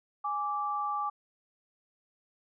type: tone pair together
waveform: sine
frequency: 828 / 1168.4 Hz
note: G#5 / D6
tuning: -5 / -9 cents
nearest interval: tritone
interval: 596 cents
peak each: -34 / -31 dBFS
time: 0.24-1.1 s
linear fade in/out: 10 ms
effects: none